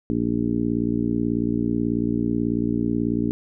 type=harmonic tone; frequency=58.27 Hz; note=A#1; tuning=in tune; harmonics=1 / 2 / 3 / 4 / 5 / 6 / 7; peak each=-36 / -30 / -31 / -24 / -24 / -32 / -32 dBFS; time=0.1-3.31 s; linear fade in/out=0 ms; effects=none